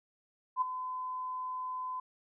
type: tone with ADSR envelope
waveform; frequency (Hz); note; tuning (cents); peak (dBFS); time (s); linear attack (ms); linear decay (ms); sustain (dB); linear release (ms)
sine; 1017; C6; -50; -24; 0.56-2; 55; 12; -11; 5
effects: none